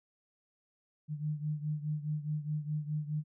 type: beating tone pair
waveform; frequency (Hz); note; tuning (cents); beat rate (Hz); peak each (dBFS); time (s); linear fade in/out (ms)
sine; 150 / 154.8; D3 / D#3; +37 / -9; 4.8; -34 / -38; 1.08-3.24; 50
effects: none